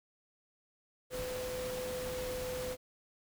sine tone in noise, 505 Hz, B4, 39 cents sharp, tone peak -37 dBFS, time 1.1-2.77 s, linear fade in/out 50 ms, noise pink, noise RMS -43 dBFS, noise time 1.1-2.77 s, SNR +3 dB, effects none

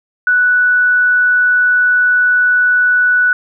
sine tone, 1480 Hz, F#6, in tune, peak -8 dBFS, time 0.27-3.33 s, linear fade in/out 2 ms, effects none

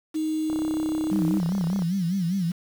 sine tone, 312.6 Hz, D#4, 8 cents sharp, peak -23 dBFS, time 0.14-1.4 s, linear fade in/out 20 ms
click train, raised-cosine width 1 ms, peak -22 dBFS, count 45, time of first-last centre 0.5-1.821 s, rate 33.3 Hz
sine tone with vibrato, 181.5 Hz, F#3, 33 cents flat, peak -22 dBFS, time 1.11-2.52 s, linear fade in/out 10 ms, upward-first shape sine, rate 5 Hz, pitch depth 160 cents each way
effects 7-bit

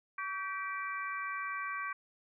harmonic tone with a mistuned harmonic, 389.3 Hz, G4, 12 cents flat, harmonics 3 / 4 / 5 / 6, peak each -38 / -41 / -44 / -43 dBFS, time 0.18-1.93 s, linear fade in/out 5 ms, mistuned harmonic 3, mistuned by -43 cents, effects none

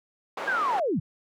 white band-pass noise, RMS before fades -34 dBFS, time 0.37-0.8 s, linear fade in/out 5 ms, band 410 to 1200 Hz, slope 12 dB/octave
sine linear sweep, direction down, 1654 to 116.54 Hz, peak -23 dBFS, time 0.47-1 s, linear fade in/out 10 ms
effects none

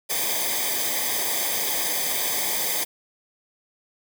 white noise with comb filter, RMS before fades -25 dBFS, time 0.09-2.85 s, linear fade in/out 20 ms, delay 0.72 ms, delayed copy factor -0.85, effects none

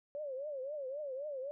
sine tone with vibrato, 559 Hz, C#5, 14 cents sharp, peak -38 dBFS, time 0.15-1.51 s, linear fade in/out 0 ms, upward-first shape triangle, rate 3.8 Hz, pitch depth 180 cents each way, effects none

